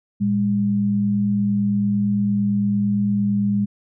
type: tone pair together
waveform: sine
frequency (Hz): 113.65 / 202.5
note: A#2 / G#3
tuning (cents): -43 / -43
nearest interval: minor seventh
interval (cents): 1000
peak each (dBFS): -26 / -17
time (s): 0.2-3.66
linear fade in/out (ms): 20
effects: none